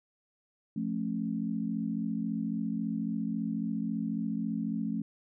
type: chord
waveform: sine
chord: F augmented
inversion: none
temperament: just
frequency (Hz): 174.61 / 218.3 / 272.8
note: F3 / A3 / C#4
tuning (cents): 0 / -13 / -28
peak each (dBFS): -36 / -32 / -36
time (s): 0.76-5.02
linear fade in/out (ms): 5
effects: none